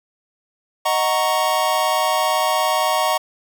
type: chord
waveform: square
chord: D# minor seventh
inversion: none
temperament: equal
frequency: 622.3 / 740 / 932.3 / 1108.7 Hz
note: D#5 / F#5 / A#5 / C#6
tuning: 0 / 0 / 0 / 0 cents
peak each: -23 dBFS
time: 0.85-3.18 s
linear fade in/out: 10 ms
effects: 8-bit